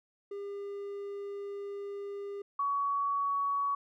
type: tone pair in turn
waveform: triangle / sine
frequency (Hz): 402.2 / 1125.2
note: G4 / C#6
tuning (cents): +44 / +26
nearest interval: octave + tritone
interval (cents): 1782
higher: second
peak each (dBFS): -35 / -28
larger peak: second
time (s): 0.31-2.42 / 2.59-3.75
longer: first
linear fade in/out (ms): 5
effects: none